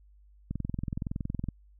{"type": "click train", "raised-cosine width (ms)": 5, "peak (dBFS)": -20, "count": 22, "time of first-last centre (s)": [0.51, 1.487], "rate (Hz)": 21.5, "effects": ["added 50 Hz sine -55 dBFS peak until 1.79 s"]}